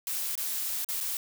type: noise with dropouts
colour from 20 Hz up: blue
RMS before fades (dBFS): -32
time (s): 0.07-1.17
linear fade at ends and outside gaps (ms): 1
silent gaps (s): 0.354-0.377 / 0.846-0.888 / 1.004-1.009
effects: none